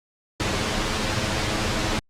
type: noise with comb filter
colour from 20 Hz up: pink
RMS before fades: -24 dBFS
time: 0.4-1.99 s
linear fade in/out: 0 ms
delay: 9.4 ms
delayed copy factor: +0.6
effects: low-pass 6000 Hz 12 dB/octave + Opus 48 kbps